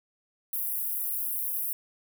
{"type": "high-pass noise", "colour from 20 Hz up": "pink", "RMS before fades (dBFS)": -31, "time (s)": [0.53, 1.73], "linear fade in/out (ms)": 2, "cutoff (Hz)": 11000, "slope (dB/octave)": 48, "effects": []}